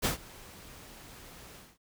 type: noise with ADSR envelope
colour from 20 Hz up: pink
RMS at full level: -27 dBFS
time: 0.02-1.78 s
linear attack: 30 ms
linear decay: 120 ms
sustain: -23 dB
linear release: 210 ms
effects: none